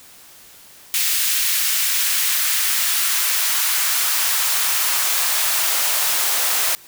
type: noise with high-pass filter sweep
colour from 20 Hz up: white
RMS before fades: -19 dBFS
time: 0.94-6.75 s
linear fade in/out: 0 ms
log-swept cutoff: 2200 to 620 Hz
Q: 0.98
effects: white hiss -45 dBFS RMS until 6.87 s